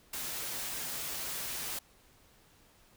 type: noise with comb filter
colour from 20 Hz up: white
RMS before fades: -38 dBFS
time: 0.13-1.79 s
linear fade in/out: 5 ms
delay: 9.9 ms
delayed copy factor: -0.5
effects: pink hiss -63 dBFS RMS until 2.96 s